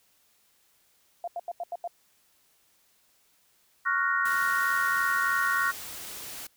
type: tone bursts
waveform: sine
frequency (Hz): 694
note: F5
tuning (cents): -11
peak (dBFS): -30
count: 6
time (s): 1.24-1.876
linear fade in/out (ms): 2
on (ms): 36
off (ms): 84
type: chord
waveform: sine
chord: Gb major seventh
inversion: second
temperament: equal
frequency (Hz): 1108.7 / 1396.9 / 1480 / 1864.7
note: Db6 / F6 / Gb6 / Bb6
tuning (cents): 0 / 0 / 0 / 0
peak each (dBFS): -29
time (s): 3.85-5.72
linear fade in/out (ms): 20
type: noise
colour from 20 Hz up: white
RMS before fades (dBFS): -40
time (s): 4.25-6.47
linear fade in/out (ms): 5
effects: white hiss -66 dBFS RMS until 6.56 s

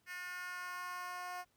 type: tone with high-pass filter sweep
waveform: 10% pulse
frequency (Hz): 359.7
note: F#4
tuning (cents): -49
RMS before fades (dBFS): -44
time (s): 0.06-1.45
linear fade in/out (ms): 50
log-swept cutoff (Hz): 1800 to 740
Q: 2.7
effects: pink hiss -75 dBFS RMS until 1.56 s + high-pass 60 Hz 12 dB/octave

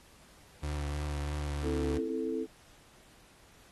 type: tone with vibrato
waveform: 35% pulse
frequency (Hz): 73.42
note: D2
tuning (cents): 0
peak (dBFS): -31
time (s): 0.62-1.99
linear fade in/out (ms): 20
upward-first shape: sine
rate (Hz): 3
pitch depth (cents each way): 23
type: chord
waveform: sine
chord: A minor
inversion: first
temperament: equal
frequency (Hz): 261.6 / 329.6 / 440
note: C4 / E4 / A4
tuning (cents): 0 / 0 / 0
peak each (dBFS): -36 / -35 / -34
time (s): 1.62-2.47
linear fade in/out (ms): 50
effects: pink hiss -59 dBFS RMS until 3.71 s + AAC 32 kbps

